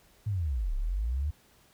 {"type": "linear two-way sweep", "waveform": "sine", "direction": "down then up", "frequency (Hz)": [110, 31.57, 77.6], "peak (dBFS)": -27, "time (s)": [0.26, 1.31], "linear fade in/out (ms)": 10, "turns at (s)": 0.75, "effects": ["pink hiss -62 dBFS RMS until 1.73 s"]}